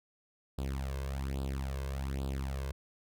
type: tone with flanger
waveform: sawtooth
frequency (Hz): 67.5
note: C#2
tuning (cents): -45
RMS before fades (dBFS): -36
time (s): 0.58-2.72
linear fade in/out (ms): 5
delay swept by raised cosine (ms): 0.24 to 1.94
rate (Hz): 1.2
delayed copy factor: +0.8
effects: none